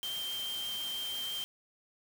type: tone in noise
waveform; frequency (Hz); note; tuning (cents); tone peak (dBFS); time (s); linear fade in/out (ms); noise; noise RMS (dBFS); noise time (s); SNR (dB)
sine; 3153; G7; +9; -35; 0.03-1.44; 0; white; -44; 0.03-1.44; +6
effects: none